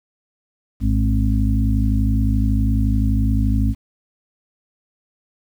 harmonic tone with a mistuned harmonic, 53.6 Hz, A1, 45 cents flat, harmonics 1 / 2 / 4 / 5, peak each -17 / -20 / -23 / -24 dBFS, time 0.8-3.75 s, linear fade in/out 50 ms, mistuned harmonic 1, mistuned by +59 cents, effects 8-bit

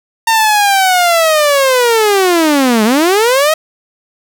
sawtooth linear two-way sweep, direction down then up, 915 to 207.7 to 644 Hz, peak -4 dBFS, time 0.27-3.54 s, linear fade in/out 5 ms, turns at 2.84 s, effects none

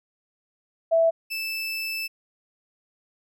sine / 30% pulse tone pair in turn, 659 / 2636 Hz, E5 / E7, -1 / -1 cents, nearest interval 2 octaves, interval 2400 cents, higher second, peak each -16 / -25 dBFS, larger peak first, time 0.91-1.11 / 1.3-2.08 s, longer second, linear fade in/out 20 ms, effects none

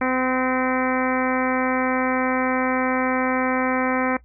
harmonic tone with a mistuned harmonic, 256.7 Hz, C4, 33 cents flat, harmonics 1 / 2 / 3 / 4 / 5 / 6 / 7 / 8 / 9, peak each -23 / -26 / -28 / -29 / -30 / -31 / -31 / -32 / -33 dBFS, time 0.01-4.17 s, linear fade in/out 5 ms, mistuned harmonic 7, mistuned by +32 cents, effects noise-tail reverb RT60 0.1 s tail -18 dB re dry + added 60 Hz sine -48 dBFS peak until 4.24 s

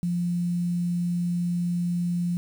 sine tone with quantisation, 174.61 Hz, F3, in tune, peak -23 dBFS, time 0.03-2.37 s, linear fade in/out 0 ms, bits 8, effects none

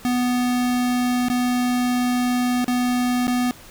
square tone with dropouts, 247.2 Hz, B3, 2 cents sharp, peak -19 dBFS, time 0.05-3.51 s, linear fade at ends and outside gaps 0 ms, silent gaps 1.284-1.3 / 2.644-2.68 / 3.27-3.279 s, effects pink hiss -44 dBFS RMS until 3.7 s

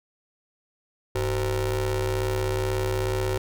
30% pulse ring-modulated tone, 138.59 Hz, C#3, in tune, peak -18 dBFS, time 1.15-3.38 s, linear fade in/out 5 ms, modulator 239 Hz, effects none

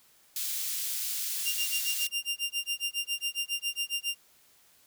white high-pass noise, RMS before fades -33 dBFS, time 0.36-2.07 s, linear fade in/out 2 ms, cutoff 3200 Hz, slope 12 dB/octave
sawtooth tone with tremolo, 2794 Hz, F7, in tune, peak -24 dBFS, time 1.45-4.17 s, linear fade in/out 20 ms, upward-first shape sine, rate 7.3 Hz, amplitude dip 100%
effects white hiss -62 dBFS RMS until 4.86 s

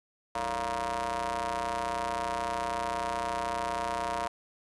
sawtooth ring-modulated tone, 123.8 Hz, B2, 5 cents sharp, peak -23 dBFS, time 0.35-4.28 s, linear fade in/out 5 ms, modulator 820 Hz, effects resampled to 24000 Hz + 10-bit

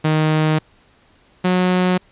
sawtooth tone pair in turn, 155.56 / 182.28 Hz, D#3 / F#3, 0 / -26 cents, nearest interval minor third, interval 274 cents, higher second, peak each -10 dBFS, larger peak neither, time 0.04-0.59 / 1.44-1.98 s, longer first, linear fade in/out 10 ms, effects pink hiss -54 dBFS RMS until 2.11 s + resampled to 8000 Hz

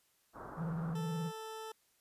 white low-pass noise, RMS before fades -48 dBFS, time 0.33-0.97 s, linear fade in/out 50 ms, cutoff 1400 Hz, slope 48 dB/octave
triangle tone with vibrato, 164.1 Hz, E3, 8 cents flat, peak -33 dBFS, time 0.56-1.32 s, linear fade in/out 50 ms, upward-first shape sine, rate 19 Hz, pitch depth 100 cents each way
20% pulse tone, 440.6 Hz, A4, 2 cents sharp, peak -38 dBFS, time 0.95-1.72 s, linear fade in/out 5 ms
effects white hiss -73 dBFS RMS until 2 s + resampled to 32000 Hz

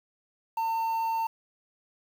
triangle tone with quantisation, 904 Hz, A5, 47 cents sharp, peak -24 dBFS, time 0.57-1.27 s, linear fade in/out 5 ms, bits 8, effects none

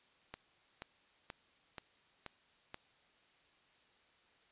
click train, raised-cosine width 0.3 ms, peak -28 dBFS, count 6, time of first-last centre 0.34-2.744 s, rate 2.08 Hz, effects white hiss -69 dBFS RMS until 4.51 s + resampled to 8000 Hz

